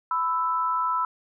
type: tone pair together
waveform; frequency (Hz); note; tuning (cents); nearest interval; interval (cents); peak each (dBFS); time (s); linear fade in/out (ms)
sine; 998.4 / 1318.5; B5 / E6; +19 / 0; perfect fourth; 481; -25; 0.11-1.05; 2
effects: none